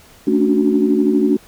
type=chord; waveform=sine; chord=D major seventh; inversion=second; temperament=equal with one note detuned; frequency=220 / 281.4 / 293.7 / 370 Hz; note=A3 / C#4 / D4 / F#4; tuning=0 / +26 / 0 / 0 cents; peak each=-17 dBFS; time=0.27-1.37 s; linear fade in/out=5 ms; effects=tanh soft clip ceiling -1 dBFS + pink hiss -46 dBFS RMS until 1.47 s